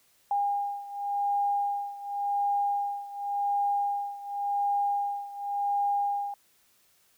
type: beating tone pair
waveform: sine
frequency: 809 / 809.9 Hz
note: G#5 / G#5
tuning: -46 / -44 cents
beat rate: 0.9 Hz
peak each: -28 / -31 dBFS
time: 0.31-6.34 s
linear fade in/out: 2 ms
effects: white hiss -65 dBFS RMS until 7.17 s